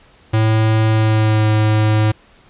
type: tone with pitch glide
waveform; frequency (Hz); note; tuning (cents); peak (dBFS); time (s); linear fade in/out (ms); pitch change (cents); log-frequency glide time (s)
square; 110 to 107.8; A2 to A2; 0 to -35; -12; 0.33-2.12; 10; -35; 0.88-1.48
effects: pink hiss -49 dBFS RMS until 2.49 s + resampled to 8000 Hz